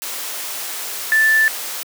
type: tone in noise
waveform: sine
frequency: 1760 Hz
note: A6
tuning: in tune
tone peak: -11 dBFS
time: 1.12-1.48 s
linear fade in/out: 0 ms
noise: white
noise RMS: -27 dBFS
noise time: 0.02-1.83 s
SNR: +13 dB
effects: high-pass 400 Hz 12 dB/octave